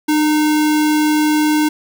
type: tone with sample-and-hold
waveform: sine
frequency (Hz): 303.4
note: D#4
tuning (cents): -44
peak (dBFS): -11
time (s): 0.08-1.69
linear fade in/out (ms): 10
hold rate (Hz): 1225
effects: none